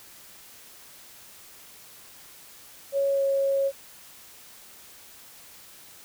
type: tone with pitch glide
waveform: sine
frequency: 554.4 to 549 Hz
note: C#5 to C#5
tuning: 0 to -17 cents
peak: -21 dBFS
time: 2.92-3.72 s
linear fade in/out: 50 ms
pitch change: -17 cents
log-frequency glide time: 3.1-3.23 s
effects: white hiss -49 dBFS RMS until 6.04 s